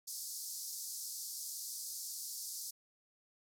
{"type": "band-pass noise", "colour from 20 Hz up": "pink", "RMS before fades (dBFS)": -44, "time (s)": [0.07, 2.71], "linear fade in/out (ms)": 10, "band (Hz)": [4700, 15000], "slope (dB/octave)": 48, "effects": []}